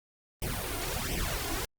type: noise with flanger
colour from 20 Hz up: pink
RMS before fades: -33 dBFS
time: 0.42-1.65 s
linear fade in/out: 2 ms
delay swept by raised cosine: 0.35 to 2.85 ms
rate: 1.4 Hz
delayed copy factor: +0.85
effects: Opus 32 kbps